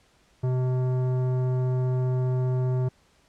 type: tone with tanh clipping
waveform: sine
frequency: 127.5 Hz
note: C3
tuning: 44 cents flat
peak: -24 dBFS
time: 0.43-2.89 s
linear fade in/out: 10 ms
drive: 14 dB
effects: pink hiss -62 dBFS RMS until 3.28 s + low-pass 8000 Hz 12 dB/octave